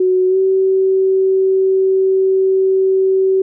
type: tone with pitch glide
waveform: sine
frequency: 370 to 381.3 Hz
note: F#4 to G4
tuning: 0 to -48 cents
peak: -10 dBFS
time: 0-3.42 s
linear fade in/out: 5 ms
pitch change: +52 cents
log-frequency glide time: 0.28-0.37 s
effects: none